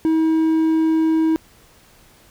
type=tone; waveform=triangle; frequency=320.1 Hz; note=D#4; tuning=49 cents sharp; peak=-12 dBFS; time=0.05-1.36 s; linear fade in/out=0 ms; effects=pink hiss -51 dBFS RMS until 2.3 s